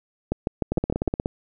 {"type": "two click trains", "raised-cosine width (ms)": 2, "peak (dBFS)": [-10, -9], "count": [10, 6], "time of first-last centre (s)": [[0.72, 1.259], [0.32, 1.076]], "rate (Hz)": [16.7, 6.61], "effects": []}